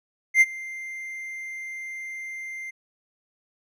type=tone with ADSR envelope; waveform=triangle; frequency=2093 Hz; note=C7; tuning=in tune; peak=-9 dBFS; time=0.34-2.71 s; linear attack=71 ms; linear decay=36 ms; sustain=-22 dB; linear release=14 ms; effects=none